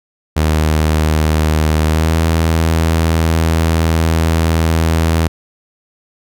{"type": "tone with pitch glide", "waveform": "sawtooth", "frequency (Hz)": [77.78, 81.41], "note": ["D#2", "E2"], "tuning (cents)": [0, -21], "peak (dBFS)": -7, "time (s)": [0.36, 5.28], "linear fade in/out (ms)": 10, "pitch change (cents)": 79, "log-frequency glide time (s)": [1.85, 2.17], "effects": []}